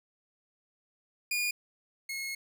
sawtooth tone pair in turn, 2435 / 2169 Hz, D#7 / C#7, -38 / -38 cents, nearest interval major second, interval 200 cents, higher first, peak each -25 / -31 dBFS, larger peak first, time 1.31-1.51 / 2.09-2.35 s, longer second, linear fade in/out 5 ms, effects none

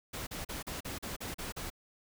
pink noise bursts, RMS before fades -40 dBFS, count 9, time 0.13-1.702 s, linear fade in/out 10 ms, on 140 ms, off 39 ms, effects none

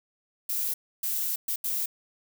violet noise bursts at uneven times, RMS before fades -29 dBFS, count 4, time 0.49-0.74 / 1.03-1.36 / 1.48-1.56 / 1.64-1.86 s, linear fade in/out 5 ms, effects none

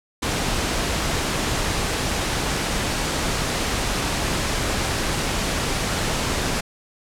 pink noise, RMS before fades -23 dBFS, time 0.22-6.61 s, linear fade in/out 10 ms, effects low-pass 9000 Hz 12 dB/octave

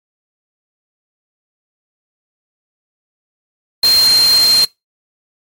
sine tone in noise, 4186 Hz, C8, in tune, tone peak -7 dBFS, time 3.83-4.65 s, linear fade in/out 5 ms, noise white, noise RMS -19 dBFS, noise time 3.83-4.65 s, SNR +9 dB, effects noise-tail reverb RT60 0.2 s tail -23 dB re dry + MP3 64 kbps

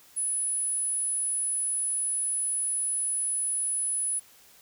sine tone, 10110 Hz, D#9, 27 cents sharp, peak -24 dBFS, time 0.16-4.2 s, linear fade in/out 20 ms, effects tanh soft clip ceiling -24 dBFS + white hiss -56 dBFS RMS until 4.61 s

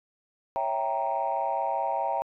sine chord, C# diminished seventh, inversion none, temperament equal, 554.4 / 659.3 / 784 / 932.3 Hz, C#5 / E5 / G5 / Bb5, 0 / 0 / 0 / 0 cents, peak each -33 / -31 / -29 / -29 dBFS, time 0.56-2.22 s, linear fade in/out 0 ms, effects tanh soft clip ceiling -18 dBFS

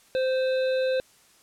harmonic tone with a mistuned harmonic, 520 Hz, C5, 11 cents flat, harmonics 1 / 3 / 5 / 7 / 8, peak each -22 / -36 / -40 / -43 / -41 dBFS, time 0.15-1 s, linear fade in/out 0 ms, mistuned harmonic 8, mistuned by -65 cents, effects white hiss -58 dBFS RMS until 1.42 s + low-pass 11000 Hz 12 dB/octave

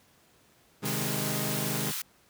sawtooth chord, Ab major, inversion first, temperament equal, 130.81 / 155.56 / 207.7 Hz, C3 / Eb3 / Ab3, 0 / 0 / 0 cents, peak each -31 dBFS, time 0.82-1.92 s, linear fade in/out 20 ms
white high-pass noise, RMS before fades -34 dBFS, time 0.85-2.02 s, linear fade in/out 5 ms, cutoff 1100 Hz, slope 24 dB/octave
effects pink hiss -62 dBFS RMS until 2.29 s + high-pass 80 Hz 12 dB/octave

